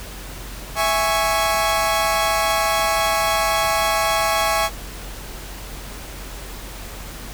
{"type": "chord", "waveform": "sawtooth", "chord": "C# minor", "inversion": "first", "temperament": "equal", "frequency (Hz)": [659.3, 830.6, 1108.7], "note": ["E5", "G#5", "C#6"], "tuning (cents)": [0, 0, 0], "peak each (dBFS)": -18, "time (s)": [0.75, 4.7], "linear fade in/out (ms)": 50, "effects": ["added 46 Hz sine -34 dBFS peak until 7.33 s", "pink hiss -36 dBFS RMS until 7.33 s"]}